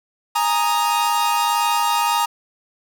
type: chord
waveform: 45% pulse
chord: Ab suspended second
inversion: none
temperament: equal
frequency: 830.6 / 932.3 / 1244.5 Hz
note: Ab5 / Bb5 / Eb6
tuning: 0 / 0 / 0 cents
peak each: -23 / -19 / -23 dBFS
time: 0.35-2.26 s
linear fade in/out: 10 ms
effects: none